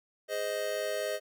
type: chord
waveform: square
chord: Ab major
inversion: none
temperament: just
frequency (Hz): 415.3 / 519.1 / 623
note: Ab4 / C5 / Eb5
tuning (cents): 0 / -14 / +2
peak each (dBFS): -39 / -37 / -34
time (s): 0.28-1.2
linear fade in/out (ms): 50
effects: none